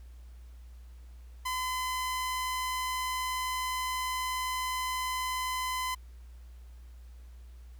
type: tone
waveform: sawtooth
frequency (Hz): 1019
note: C6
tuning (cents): -46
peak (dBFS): -27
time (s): 1.45-5.95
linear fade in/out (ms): 10
effects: added 60 Hz sine -46 dBFS peak until 7.79 s + pink hiss -66 dBFS RMS until 7.79 s